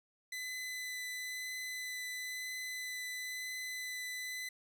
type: tone with vibrato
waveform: sawtooth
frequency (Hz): 2008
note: B6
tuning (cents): +28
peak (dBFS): -36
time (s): 0.32-4.49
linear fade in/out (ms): 5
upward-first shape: triangle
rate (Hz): 1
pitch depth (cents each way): 9
effects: none